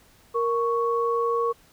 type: tone pair together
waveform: sine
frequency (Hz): 467 / 1110.7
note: A#4 / C#6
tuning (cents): +3 / +3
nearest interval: octave + minor third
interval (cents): 1500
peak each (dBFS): -23 / -25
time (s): 0.34-1.53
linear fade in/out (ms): 20
effects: pink hiss -57 dBFS RMS until 1.72 s